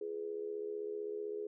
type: tone with amplitude modulation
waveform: sine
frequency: 418.5 Hz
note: G#4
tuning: 13 cents sharp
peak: -34 dBFS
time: 0.01-1.47 s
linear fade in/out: 5 ms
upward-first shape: sine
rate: 75.7 Hz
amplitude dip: 75%
effects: none